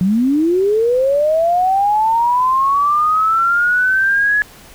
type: linear sweep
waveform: sine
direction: up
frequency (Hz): 174.61 to 1700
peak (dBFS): -11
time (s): 0.01-4.42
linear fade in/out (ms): 0
effects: pink hiss -41 dBFS RMS until 4.74 s